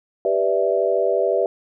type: chord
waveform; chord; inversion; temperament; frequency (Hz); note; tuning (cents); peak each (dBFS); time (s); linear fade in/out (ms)
sine; E minor seventh; first; equal; 392 / 493.9 / 587.3 / 659.3; G4 / B4 / D5 / E5; 0 / 0 / 0 / 0; -22; 0.25-1.46; 2
effects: none